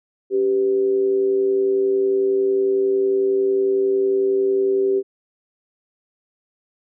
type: tone with amplitude modulation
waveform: sine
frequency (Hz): 390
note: G4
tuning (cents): -9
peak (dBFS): -13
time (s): 0.3-5.03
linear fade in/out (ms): 50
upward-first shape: sine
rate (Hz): 111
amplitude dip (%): 50
effects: none